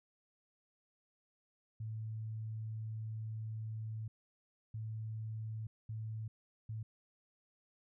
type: tone bursts at uneven times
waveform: sine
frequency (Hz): 110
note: A2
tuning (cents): 0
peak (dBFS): -39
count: 4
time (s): 1.8-4.08 / 4.74-5.67 / 5.89-6.28 / 6.69-6.83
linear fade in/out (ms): 5
effects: none